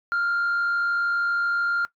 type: tone with frequency modulation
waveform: sine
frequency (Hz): 1396.9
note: F6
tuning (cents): 0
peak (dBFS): -19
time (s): 0.12-1.85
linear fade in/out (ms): 0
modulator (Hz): 53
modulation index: 0.33
effects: noise-tail reverb RT60 0.1 s tail -19 dB re dry + tanh soft clip ceiling -19 dBFS